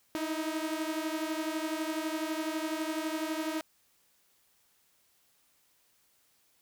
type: beating tone pair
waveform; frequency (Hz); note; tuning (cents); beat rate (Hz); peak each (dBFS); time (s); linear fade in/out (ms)
sawtooth; 311.1 / 323.1; D#4 / E4; 0 / -35; 12; -30 / -32; 0.15-3.61; 0
effects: white hiss -69 dBFS RMS until 6.61 s